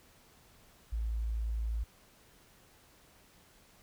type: tone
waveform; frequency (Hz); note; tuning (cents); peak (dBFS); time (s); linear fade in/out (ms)
sine; 55.8; A1; +25; -31; 0.92-1.84; 10
effects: pink hiss -62 dBFS RMS until 3.82 s